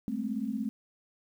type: tone cluster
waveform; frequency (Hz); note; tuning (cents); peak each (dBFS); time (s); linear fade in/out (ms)
sine; 204.1 / 221 / 262.5; G#3 / A3 / C4; -30 / +8 / +6; -37 / -33 / -35; 0.08-0.69; 0
effects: 10-bit